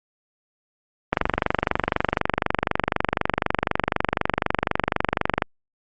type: click train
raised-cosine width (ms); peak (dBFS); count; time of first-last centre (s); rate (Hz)
0.5; -3; 104; 1.13-5.422; 24
effects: Opus 32 kbps